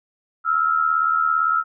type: tone pair together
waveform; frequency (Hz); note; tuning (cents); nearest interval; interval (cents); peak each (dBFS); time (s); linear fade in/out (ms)
sine; 1307 / 1384.7; E6 / F6; -15 / -15; minor second; 100; -18 / -21; 0.44-1.64; 50
effects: none